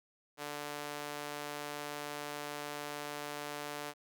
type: tone with high-pass filter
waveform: sawtooth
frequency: 146.83 Hz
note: D3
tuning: in tune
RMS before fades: -42 dBFS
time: 0.37-3.94 s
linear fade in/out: 50 ms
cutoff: 510 Hz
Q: 0.71
effects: none